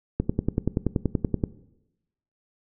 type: click train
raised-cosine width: 3 ms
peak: -9 dBFS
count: 14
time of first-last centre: 0.2-1.438 s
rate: 10.5 Hz
effects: noise-tail reverb RT60 0.9 s tail -18 dB re dry